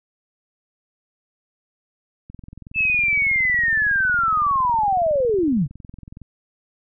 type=click train; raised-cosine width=5 ms; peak=-26 dBFS; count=86; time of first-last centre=2.3-6.217 s; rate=21.7 Hz
type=linear sweep; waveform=sine; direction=down; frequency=2641 to 120.6 Hz; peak=-16 dBFS; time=2.74-5.68 s; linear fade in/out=50 ms
effects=none